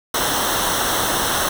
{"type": "noise with comb filter", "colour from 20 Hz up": "pink", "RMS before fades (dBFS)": -20, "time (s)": [0.14, 1.49], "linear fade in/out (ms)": 5, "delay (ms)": 0.42, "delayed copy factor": -0.75, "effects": []}